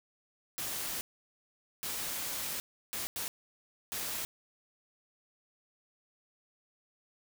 white noise bursts at uneven times, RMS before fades -37 dBFS, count 5, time 0.58-1.01 / 1.83-2.6 / 2.93-3.07 / 3.16-3.28 / 3.92-4.25 s, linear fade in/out 0 ms, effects none

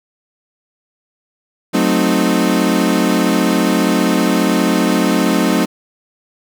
35% pulse chord, F# diminished seventh, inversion none, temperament equal, 185 / 220 / 261.6 / 311.1 Hz, F#3 / A3 / C4 / Eb4, 0 / 0 / 0 / 0 cents, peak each -16 dBFS, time 1.73-5.66 s, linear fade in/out 20 ms, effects none

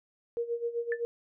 sine tone with tremolo, 470 Hz, A#4, 14 cents sharp, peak -27 dBFS, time 0.37-1.05 s, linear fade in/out 0 ms, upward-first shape sine, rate 7.8 Hz, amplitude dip 80%
sine tone with exponential decay, 1760 Hz, A6, in tune, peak -28 dBFS, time 0.92-1.01 s, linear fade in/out 1 ms, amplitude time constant 18 ms
effects none

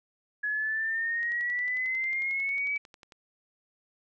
sine exponential sweep, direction up, 1686 to 2296 Hz, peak -27 dBFS, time 0.43-2.78 s, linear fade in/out 10 ms
click train, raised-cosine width 0.2 ms, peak -32 dBFS, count 22, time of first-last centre 1.23-3.122 s, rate 11.1 Hz
effects none

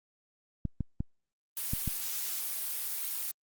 clicks, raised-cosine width 5 ms, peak -19 dBFS, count 5, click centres 0.653 / 0.807 / 1.005 / 1.735 / 1.877 s
blue noise, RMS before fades -35 dBFS, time 1.57-3.31 s, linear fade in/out 0 ms
effects Opus 32 kbps

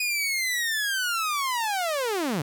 sawtooth linear sweep, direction down, 2489 to 130.81 Hz, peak -21 dBFS, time 0-2.42 s, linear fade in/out 5 ms, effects 10-bit

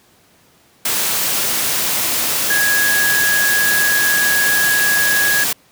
sine tone in noise, 1661.2 Hz, G#6, in tune, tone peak -14 dBFS, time 2.5-5.44 s, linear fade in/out 5 ms, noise white, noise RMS -18 dBFS, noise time 0.85-5.53 s, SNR +1 dB, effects pink hiss -52 dBFS RMS until 5.71 s + high-pass 100 Hz 12 dB/octave

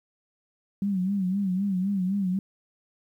sine tone with vibrato, 191.8 Hz, G3, 37 cents flat, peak -23 dBFS, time 0.82-2.39 s, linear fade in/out 2 ms, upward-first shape sine, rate 3.9 Hz, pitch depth 100 cents each way, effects 10-bit

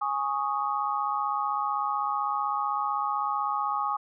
sine chord, Ab suspended fourth, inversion none, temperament equal, 830.6 / 1108.7 / 1244.5 Hz, Ab5 / Db6 / Eb6, 0 / 0 / 0 cents, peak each -30 dBFS, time 0.01-3.97 s, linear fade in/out 10 ms, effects none

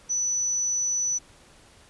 sine tone, 5960 Hz, F#8, 12 cents sharp, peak -23 dBFS, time 0.09-1.19 s, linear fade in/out 20 ms, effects pink hiss -54 dBFS RMS until 1.89 s + resampled to 24000 Hz

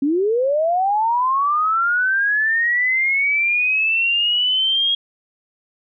sine linear sweep, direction up, 266.5 to 3287 Hz, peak -15 dBFS, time 0.02-4.95 s, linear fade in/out 5 ms, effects none

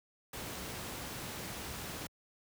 pink noise, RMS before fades -42 dBFS, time 0.33-2.07 s, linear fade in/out 5 ms, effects high-pass 60 Hz 12 dB/octave

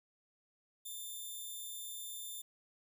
5% pulse tone, 3568 Hz, A7, 23 cents sharp, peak -35 dBFS, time 0.85-2.42 s, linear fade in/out 10 ms, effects none

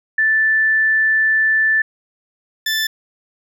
sine / 20% pulse tone pair in turn, 1760 / 1760 Hz, A6 / A6, 0 / 0 cents, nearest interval unison, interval 0 cents, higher neither, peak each -12 dBFS, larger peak neither, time 0.18-1.82 / 2.66-2.87 s, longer first, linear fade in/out 5 ms, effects none

